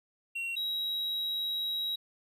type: tone pair in turn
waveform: triangle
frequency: 2739 / 3846 Hz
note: F7 / B7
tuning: -34 / -47 cents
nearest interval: tritone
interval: 587 cents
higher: second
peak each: -31 / -29 dBFS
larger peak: second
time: 0.35-0.56 / 0.56-1.96 s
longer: second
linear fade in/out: 10 ms
effects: none